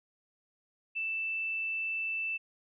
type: tone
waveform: sine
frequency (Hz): 2651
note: E7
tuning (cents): +9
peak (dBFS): -31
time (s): 0.95-2.38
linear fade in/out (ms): 20
effects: none